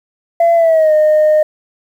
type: tone with pitch glide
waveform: sine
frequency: 677 to 613.7 Hz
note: E5 to D#5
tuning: +46 to -24 cents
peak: -5 dBFS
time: 0.4-1.43 s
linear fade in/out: 5 ms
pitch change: -170 cents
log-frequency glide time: 0.55-0.93 s
effects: tanh soft clip ceiling -5 dBFS + 7-bit